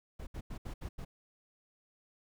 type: noise bursts at uneven times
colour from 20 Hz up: brown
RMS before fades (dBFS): -41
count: 6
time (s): 0.19-0.27 / 0.34-0.41 / 0.5-0.58 / 0.65-0.74 / 0.81-0.89 / 0.98-1.05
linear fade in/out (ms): 10
effects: none